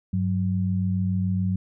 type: tone pair together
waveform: sine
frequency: 98 / 185 Hz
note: G2 / F#3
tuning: 0 / 0 cents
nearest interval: major seventh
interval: 1100 cents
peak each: -24 dBFS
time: 0.13-1.56 s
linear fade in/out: 5 ms
effects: none